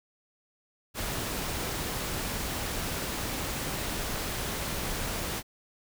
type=noise; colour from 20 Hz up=pink; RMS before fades=-33 dBFS; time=0.94-5.43 s; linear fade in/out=50 ms; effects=none